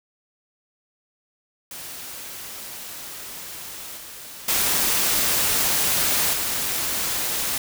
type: noise with level steps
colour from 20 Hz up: white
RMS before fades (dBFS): -36 / -39 / -21 / -25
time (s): 1.71-7.58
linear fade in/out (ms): 2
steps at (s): 3.97 / 4.48 / 6.33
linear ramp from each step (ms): 5
effects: none